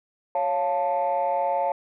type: chord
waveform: sine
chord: Db augmented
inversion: none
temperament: equal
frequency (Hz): 554.4 / 698.5 / 880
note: Db5 / F5 / A5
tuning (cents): 0 / 0 / 0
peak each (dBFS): -25 / -25 / -24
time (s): 0.35-1.72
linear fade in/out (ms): 2
effects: tanh soft clip ceiling -16 dBFS